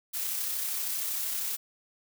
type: noise with amplitude modulation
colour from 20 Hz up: blue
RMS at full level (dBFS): -31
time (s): 0.13-1.57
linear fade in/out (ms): 20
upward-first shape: sine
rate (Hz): 32.8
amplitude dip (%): 25
effects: none